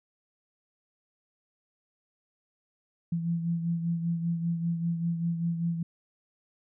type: beating tone pair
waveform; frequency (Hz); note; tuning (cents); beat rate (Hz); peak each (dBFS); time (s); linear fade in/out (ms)
sine; 168.1 / 173.2; E3 / F3; +34 / -14; 5.1; -27 / -36; 3.12-5.83; 5
effects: none